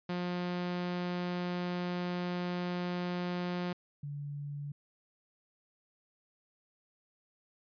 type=tone pair in turn; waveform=sawtooth / sine; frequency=177.7 / 144.08 Hz; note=F3 / D3; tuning=+30 / -33 cents; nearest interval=major third; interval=363 cents; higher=first; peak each=-29 / -37 dBFS; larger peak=first; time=0.09-3.73 / 4.03-4.72 s; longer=first; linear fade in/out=5 ms; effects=resampled to 11025 Hz